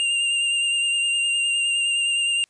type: tone with vibrato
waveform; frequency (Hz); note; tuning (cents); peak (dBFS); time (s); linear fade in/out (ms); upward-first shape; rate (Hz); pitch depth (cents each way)
square; 2794; F7; 0; -20; 0-2.44; 0; sine; 9.7; 19
effects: white hiss -65 dBFS RMS until 2.49 s + resampled to 22050 Hz